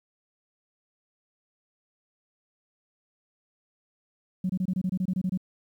sine tone bursts, 185 Hz, F#3, in tune, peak -23 dBFS, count 12, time 4.44-5.375 s, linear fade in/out 5 ms, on 55 ms, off 25 ms, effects tanh soft clip ceiling -19 dBFS + 10-bit

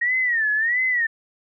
sine tone with vibrato, 1864.7 Hz, A#6, in tune, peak -18 dBFS, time 0.01-1.07 s, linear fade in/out 10 ms, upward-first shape sine, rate 1.5 Hz, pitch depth 160 cents each way, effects none

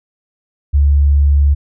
sine tone, 71.4 Hz, D2, 48 cents flat, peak -7 dBFS, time 0.73-1.55 s, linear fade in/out 20 ms, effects none

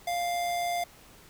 square tone with amplitude modulation, 698.5 Hz, F5, in tune, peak -27 dBFS, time 0.07-0.84 s, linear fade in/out 5 ms, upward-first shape sine, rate 124 Hz, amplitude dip 30%, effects pink hiss -54 dBFS RMS until 1.29 s

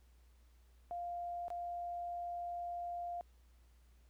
sine tone with dropouts, 698.5 Hz, F5, in tune, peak -39 dBFS, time 0.91-3.21 s, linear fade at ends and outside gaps 0 ms, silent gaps 1.482-1.503 s, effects added 60 Hz sine -62 dBFS peak until 4.09 s + pink hiss -75 dBFS RMS until 4.09 s

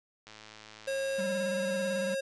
click train, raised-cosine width 0.2 ms, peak -31 dBFS, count 102, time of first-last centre 0.27-1.205 s, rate 108 Hz
square tone, 541 Hz, C#5, 42 cents flat, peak -31 dBFS, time 0.87-2.21 s, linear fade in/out 10 ms
square tone with vibrato, 194.7 Hz, G3, 12 cents flat, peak -36 dBFS, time 1.18-2.15 s, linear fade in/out 10 ms, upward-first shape square, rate 18 Hz, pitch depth 49 cents each way
effects resampled to 24000 Hz

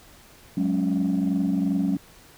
sine chord, F# suspended second, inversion none, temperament equal, 185 / 207.7 / 277.2 Hz, F#3 / G#3 / C#4, 0 / 0 / 0 cents, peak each -23 / -25 / -23 dBFS, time 0.57-1.97 s, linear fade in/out 5 ms, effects tanh soft clip ceiling -16 dBFS + pink hiss -51 dBFS RMS until 2.37 s

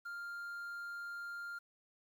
triangle tone with quantisation, 1399 Hz, F6, 3 cents sharp, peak -40 dBFS, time 0.05-1.59 s, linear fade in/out 10 ms, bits 11, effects none

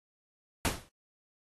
pink noise with exponential decay, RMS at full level -26 dBFS, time 0.65-0.89 s, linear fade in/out 0 ms, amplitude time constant 51 ms, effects AAC 32 kbps

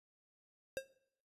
square tone with exponential decay, 535 Hz, C5, 38 cents sharp, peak -33 dBFS, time 0.77-0.87 s, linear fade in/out 0 ms, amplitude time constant 20 ms, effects noise-tail reverb RT60 0.7 s tail -20 dB re dry + resampled to 32000 Hz

